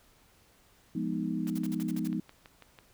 sine chord, F half-diminished seventh, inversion none, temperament equal, 174.61 / 207.7 / 246.9 / 311.1 Hz, F3 / Ab3 / Cb4 / Eb4, 0 / 0 / 0 / 0 cents, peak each -35 dBFS, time 0.95-2.2 s, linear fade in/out 5 ms
white noise bursts, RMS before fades -46 dBFS, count 8, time 1.47-2.077 s, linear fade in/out 5 ms, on 33 ms, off 49 ms
click train, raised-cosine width 0.3 ms, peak -33 dBFS, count 9, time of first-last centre 1.47-2.788 s, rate 6.07 Hz
effects pink hiss -63 dBFS RMS until 2.93 s

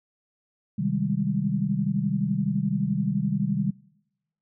sine chord, Ab major seventh, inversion first, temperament equal, 130.81 / 155.56 / 196 / 207.7 Hz, C3 / Eb3 / G3 / Ab3, 0 / 0 / 0 / 0 cents, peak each -30 / -28 / -26 / -30 dBFS, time 0.78-3.71 s, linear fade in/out 10 ms, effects noise-tail reverb RT60 0.9 s tail -24 dB re dry

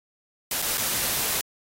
white noise with dropouts, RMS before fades -26 dBFS, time 0.51-1.41 s, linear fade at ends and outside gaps 2 ms, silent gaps 0.619-0.623 / 0.774-0.778 s, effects AAC 48 kbps

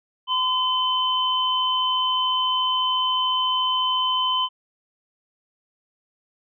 sine tone pair together, 1020 / 3057 Hz, C6 / G7, -44 / -44 cents, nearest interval octave + perfect fifth, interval 1900 cents, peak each -22 dBFS, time 0.27-4.49 s, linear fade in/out 50 ms, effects none

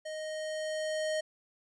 square tone with level ramp, 622.3 Hz, D#5, in tune, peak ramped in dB -38 to -30 dBFS, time 0.05-1.21 s, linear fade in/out 10 ms, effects resampled to 22050 Hz

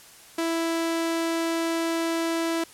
sawtooth tone, 330.7 Hz, E4, 6 cents sharp, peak -20 dBFS, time 0.38-2.64 s, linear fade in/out 5 ms, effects white hiss -49 dBFS RMS until 2.73 s + low-pass 12000 Hz 12 dB/octave

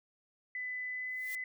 sine tone with pitch glide, 2003 to 2016 Hz, B6 to B6, +24 to +35 cents, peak -36 dBFS, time 0.55-1.44 s, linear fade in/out 2 ms, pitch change +11 cents, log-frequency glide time 0.89-1.18 s
blue noise with exponential growth, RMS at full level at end -43 dBFS, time 1.05-1.35 s, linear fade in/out 0 ms, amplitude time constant 64 ms
effects none

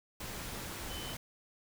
sine tone in noise, 3037 Hz, F#7, 44 cents sharp, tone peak -45 dBFS, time 0.9-1.14 s, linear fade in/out 5 ms, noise pink, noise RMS -42 dBFS, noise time 0.2-1.17 s, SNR -6 dB, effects none

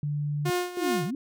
sine tone, 146.83 Hz, D3, in tune, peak -26 dBFS, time 0.03-0.5 s, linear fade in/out 2 ms
sawtooth tone with tremolo, 357.2 Hz, F4, 39 cents sharp, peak -20 dBFS, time 0.45-1.11 s, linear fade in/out 10 ms, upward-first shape sine, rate 2.7 Hz, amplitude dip 80%
sine linear two-way sweep, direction down then up, 370 to 138.59 to 293.9 Hz, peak -28 dBFS, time 0.77-1.15 s, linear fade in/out 2 ms, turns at 1.04 s
effects none

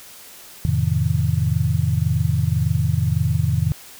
sine chord, F dominant seventh, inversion none, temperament just, 87.31 / 109.13 / 130.96 / 157.15 Hz, F2 / A2 / C3 / Eb3, 0 / -14 / +2 / +18 cents, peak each -22 dBFS, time 0.65-3.72 s, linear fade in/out 0 ms, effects white hiss -42 dBFS RMS until 3.99 s

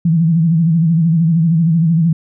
sine tone with vibrato, 164.7 Hz, E3, 1 cent flat, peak -9 dBFS, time 0.05-2.13 s, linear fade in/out 5 ms, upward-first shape sine, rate 13 Hz, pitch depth 87 cents each way, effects none

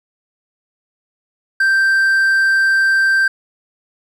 triangle tone, 1568 Hz, G6, in tune, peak -9 dBFS, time 1.6-3.28 s, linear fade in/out 5 ms, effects none

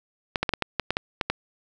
clicks, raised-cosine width 0.3 ms, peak -7 dBFS, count 10, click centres 0.358 / 0.43 / 0.492 / 0.537 / 0.623 / 0.797 / 0.906 / 0.969 / 1.212 / 1.3 s, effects none

